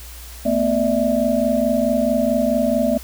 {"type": "tone cluster", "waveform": "sine", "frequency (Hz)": [226.6, 251.2, 591, 651], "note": ["A#3", "B3", "D5", "E5"], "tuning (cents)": [-49, 30, 11, -22], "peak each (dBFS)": -21, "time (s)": [0.45, 2.98], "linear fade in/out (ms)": 10, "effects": ["added 60 Hz sine -36 dBFS peak until 3.03 s", "white hiss -40 dBFS RMS until 3.03 s"]}